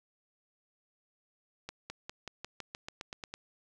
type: accelerating click train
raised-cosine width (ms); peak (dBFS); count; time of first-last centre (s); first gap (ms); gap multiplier
0.2; -23; 12; 1.69-3.34; 210; 0.93
effects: none